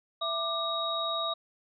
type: tone cluster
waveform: sine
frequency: 664 / 1185 / 3789 Hz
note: E5 / D6 / A#7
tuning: +12 / +15 / +27 cents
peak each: -34 / -33 / -32 dBFS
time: 0.21-1.34 s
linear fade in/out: 10 ms
effects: none